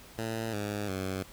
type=tone with pitch steps; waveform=10% pulse; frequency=112.7 / 103.35 / 94.77 Hz; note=A2 / G#2 / F#2; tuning=+42 / -8 / +42 cents; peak=-24 dBFS; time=0.18-1.23 s; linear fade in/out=5 ms; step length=350 ms; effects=pink hiss -52 dBFS RMS until 1.32 s